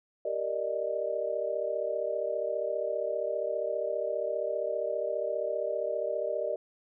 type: chord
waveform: sine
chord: Eb major seventh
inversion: first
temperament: equal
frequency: 392 / 466.2 / 587.3 / 622.3 Hz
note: G4 / Bb4 / D5 / Eb5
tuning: 0 / 0 / 0 / 0 cents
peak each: -38 / -35 / -33 / -33 dBFS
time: 0.25-6.56 s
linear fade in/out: 5 ms
effects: none